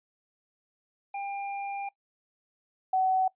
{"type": "tone pair in turn", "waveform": ["square", "sine"], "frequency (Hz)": [798, 753.2], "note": ["G5", "F#5"], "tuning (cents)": [31, 31], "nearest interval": "minor second", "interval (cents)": 100, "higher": "first", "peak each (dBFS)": [-33, -22], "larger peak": "second", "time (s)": [[1.14, 1.89], [2.93, 3.28]], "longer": "first", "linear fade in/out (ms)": 5, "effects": ["noise-tail reverb RT60 0.1 s tail -21 dB re dry", "resampled to 8000 Hz"]}